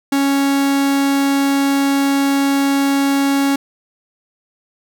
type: tone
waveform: 45% pulse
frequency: 277.2 Hz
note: C#4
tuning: in tune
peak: -13 dBFS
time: 0.12-3.56 s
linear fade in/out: 5 ms
effects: none